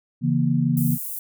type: chord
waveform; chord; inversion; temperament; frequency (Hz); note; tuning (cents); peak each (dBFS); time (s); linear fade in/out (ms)
sine; A# diminished; first; equal with one note detuned; 138.59 / 164.81 / 236.7; C#3 / E3 / A#3; 0 / 0 / +27; -22; 0.21-0.98; 50
type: high-pass noise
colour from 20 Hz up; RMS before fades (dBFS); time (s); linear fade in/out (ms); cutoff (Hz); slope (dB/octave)
pink; -31; 0.77-1.19; 2; 11000; 24
effects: none